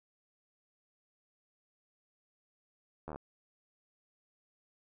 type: slowing click train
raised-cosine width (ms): 1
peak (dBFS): -28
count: 7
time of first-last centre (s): 3.08-3.16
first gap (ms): 12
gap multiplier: 1.04
effects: none